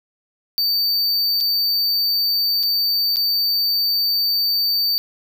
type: tone with dropouts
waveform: square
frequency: 4595 Hz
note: D8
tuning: 39 cents flat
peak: -17 dBFS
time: 0.58-4.98 s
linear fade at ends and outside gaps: 0 ms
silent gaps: 1.404-1.409 / 2.63-2.634 / 3.16-3.168 s
effects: none